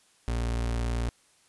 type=tone; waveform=35% pulse; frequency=58.4 Hz; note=A#1; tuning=4 cents sharp; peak=-25 dBFS; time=0.28-1.09 s; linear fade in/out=0 ms; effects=white hiss -63 dBFS RMS until 1.48 s + resampled to 24000 Hz